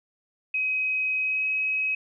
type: tone with pitch glide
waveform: sine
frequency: 2531 to 2547 Hz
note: D#7 to D#7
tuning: +29 to +40 cents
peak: -23 dBFS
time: 0.54-1.95 s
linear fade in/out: 5 ms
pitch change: +11 cents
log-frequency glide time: 1.2-1.45 s
effects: none